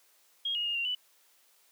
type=tone with pitch steps; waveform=sine; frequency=3261 / 2869 / 2839 / 2767 / 2975 Hz; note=G#7 / F7 / F7 / F7 / F#7; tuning=-32 / +46 / +28 / -17 / +9 cents; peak=-29 dBFS; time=0.45-0.95 s; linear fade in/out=5 ms; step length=100 ms; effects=white hiss -65 dBFS RMS until 1.71 s + high-pass 400 Hz 12 dB/octave